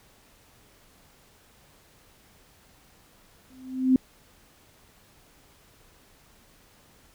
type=tone with exponential growth; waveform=sine; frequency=259 Hz; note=C4; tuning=17 cents flat; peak=-13 dBFS; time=3.5-3.96 s; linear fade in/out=2 ms; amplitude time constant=100 ms; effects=pink hiss -58 dBFS RMS until 7.14 s